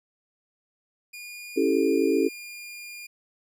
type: tone with pitch glide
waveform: sawtooth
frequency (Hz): 2430 to 2415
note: D#7 to D7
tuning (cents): -42 to +48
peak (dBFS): -35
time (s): 1.13-3.07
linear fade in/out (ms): 10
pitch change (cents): -10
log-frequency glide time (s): 1.56-1.64
type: chord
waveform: sine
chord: A dominant seventh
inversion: first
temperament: equal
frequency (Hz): 277.2 / 329.6 / 392 / 440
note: C#4 / E4 / G4 / A4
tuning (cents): 0 / 0 / 0 / 0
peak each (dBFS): -25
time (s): 1.56-2.29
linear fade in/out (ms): 20
effects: none